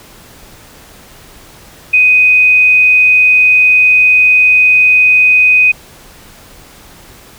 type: tone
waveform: sine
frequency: 2500 Hz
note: D#7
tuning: 8 cents sharp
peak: -4 dBFS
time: 1.93-5.72 s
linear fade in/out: 10 ms
effects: pink hiss -38 dBFS RMS until 7.38 s